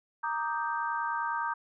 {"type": "chord", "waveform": "sine", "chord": "Eb major seventh", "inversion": "second", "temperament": "equal", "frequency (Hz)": [932.3, 1174.7, 1244.5, 1568], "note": ["Bb5", "D6", "Eb6", "G6"], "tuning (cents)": [0, 0, 0, 0], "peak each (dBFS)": [-32, -37, -37, -35], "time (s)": [0.23, 1.54], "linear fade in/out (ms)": 10, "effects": []}